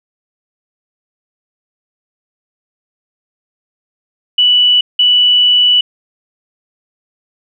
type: tone bursts at uneven times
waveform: sine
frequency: 2960 Hz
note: F#7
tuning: in tune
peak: -6 dBFS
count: 2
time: 4.38-4.81 / 4.99-5.81 s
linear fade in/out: 5 ms
effects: none